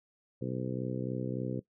harmonic tone, 63.5 Hz, B1, 49 cents sharp, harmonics 2 / 3 / 4 / 5 / 6 / 7 / 8, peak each -37 / -39 / -40 / -41 / -42 / -42 / -43 dBFS, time 0.41-1.6 s, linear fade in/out 10 ms, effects noise-tail reverb RT60 0.1 s tail -17 dB re dry

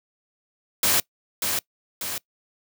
white noise with echo, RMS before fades -20 dBFS, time 0.83-1 s, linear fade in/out 2 ms, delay 590 ms, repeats 2, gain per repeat -5 dB, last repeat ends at 2.18 s, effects noise-tail reverb RT60 0.1 s tail -23 dB re dry + high-pass 80 Hz 12 dB/octave

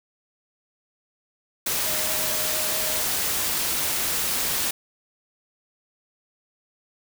sine tone in noise, 622.3 Hz, D#5, in tune, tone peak -35 dBFS, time 1.86-3.02 s, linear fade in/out 5 ms, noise white, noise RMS -25 dBFS, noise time 1.66-4.71 s, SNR -13 dB, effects none

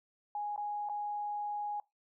sine tone with dropouts, 829 Hz, G#5, 3 cents flat, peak -34 dBFS, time 0.35-1.8 s, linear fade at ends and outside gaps 2 ms, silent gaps 0.562-0.577 / 0.889-0.896 s, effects noise-tail reverb RT60 0.2 s tail -22 dB re dry

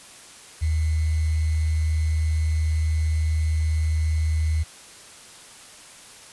sine tone with sample-and-hold, 78.6 Hz, D#2, 18 cents sharp, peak -19 dBFS, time 0.61-4.64 s, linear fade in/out 20 ms, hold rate 2100 Hz, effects white hiss -45 dBFS RMS until 6.32 s + resampled to 24000 Hz

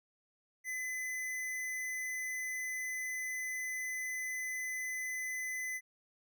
square tone, 2019 Hz, B6, 38 cents sharp, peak -37 dBFS, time 0.64-5.81 s, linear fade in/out 50 ms, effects none

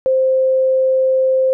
sine tone, 523.3 Hz, C5, in tune, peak -11 dBFS, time 0.06-1.53 s, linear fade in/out 0 ms, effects none

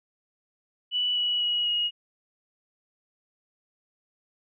sine tone with pitch steps, 2960 / 2934 / 2909 / 2884 Hz, F#7 / F#7 / F#7 / F#7, 0 / -15 / -30 / -45 cents, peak -23 dBFS, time 0.91-1.91 s, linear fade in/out 50 ms, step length 250 ms, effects none

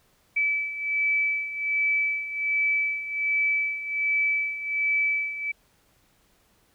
sine beating tone pair, 2304 / 2305.3 Hz, D7 / D7, -34 / -33 cents, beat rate 1.3 Hz, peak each -29 / -24 dBFS, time 0.36-5.52 s, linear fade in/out 10 ms, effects pink hiss -64 dBFS RMS until 6.74 s

